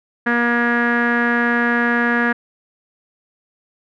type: tone with low-pass filter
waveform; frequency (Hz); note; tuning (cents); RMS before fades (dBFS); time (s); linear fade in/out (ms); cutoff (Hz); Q
sawtooth; 237.9; A#3; +35; -17; 0.26-2.33; 10; 1700; 7.5
effects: none